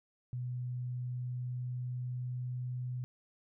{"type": "tone with pitch glide", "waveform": "sine", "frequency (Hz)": [124.2, 125.14], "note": ["B2", "B2"], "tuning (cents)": [10, 23], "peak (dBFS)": -35, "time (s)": [0.33, 3.04], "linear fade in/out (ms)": 0, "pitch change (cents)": 13, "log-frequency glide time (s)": [0.9, 2.89], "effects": []}